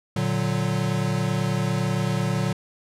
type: chord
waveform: square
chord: Bb augmented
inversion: none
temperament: equal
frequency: 116.54 / 146.83 / 185 Hz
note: Bb2 / D3 / F#3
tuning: 0 / 0 / 0 cents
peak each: -27 dBFS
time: 0.16-2.53 s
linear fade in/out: 5 ms
effects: low-pass 10000 Hz 12 dB/octave